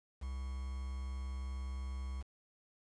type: tone with quantisation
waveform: triangle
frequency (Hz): 65.9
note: C2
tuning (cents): +13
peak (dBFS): -36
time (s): 0.21-2.23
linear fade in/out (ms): 20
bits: 9
effects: resampled to 22050 Hz